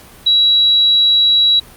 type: tone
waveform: sine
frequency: 3900 Hz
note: B7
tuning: 23 cents flat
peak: -8 dBFS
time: 0.26-1.6 s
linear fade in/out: 10 ms
effects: pink hiss -40 dBFS RMS until 1.76 s + Opus 48 kbps